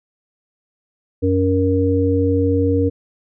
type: harmonic tone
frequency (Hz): 93.7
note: F#2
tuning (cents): +22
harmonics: 1 / 3 / 5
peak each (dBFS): -18 / -18 / -18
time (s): 1.22-2.9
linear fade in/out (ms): 20
effects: none